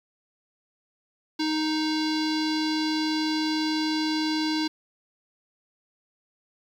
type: tone with low-pass filter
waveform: square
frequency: 311.3 Hz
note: D#4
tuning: 1 cent sharp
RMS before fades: -26 dBFS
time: 1.39-4.68 s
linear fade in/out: 10 ms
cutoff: 4500 Hz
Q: 5.1
effects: 9-bit